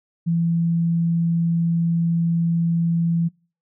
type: tone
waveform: sine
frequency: 167.9 Hz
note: E3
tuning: 32 cents sharp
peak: -17 dBFS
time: 0.26-3.29 s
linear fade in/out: 20 ms
effects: noise-tail reverb RT60 0.4 s tail -26 dB re dry